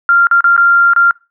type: tone with dropouts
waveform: sine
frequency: 1389 Hz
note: F6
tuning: 10 cents flat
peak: -5 dBFS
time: 0.09-1.11 s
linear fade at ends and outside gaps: 1 ms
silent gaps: 0.27-0.312 / 0.407-0.442 / 0.565-0.577 / 0.935-0.962 s
effects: noise-tail reverb RT60 0.3 s tail -26 dB re dry